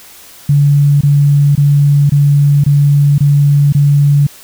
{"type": "tone bursts", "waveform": "sine", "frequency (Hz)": 143.5, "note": "D3", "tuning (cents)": -40, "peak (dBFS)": -5, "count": 7, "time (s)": [0.49, 4.268], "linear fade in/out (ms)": 5, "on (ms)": 520, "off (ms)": 23, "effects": ["white hiss -37 dBFS RMS until 4.43 s"]}